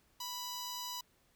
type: tone with notch filter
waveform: 10% pulse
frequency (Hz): 987.8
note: B5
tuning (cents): 0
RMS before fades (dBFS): -42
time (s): 0.2-1.01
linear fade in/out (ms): 5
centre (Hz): 2100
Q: 1.1
effects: pink hiss -71 dBFS RMS until 1.35 s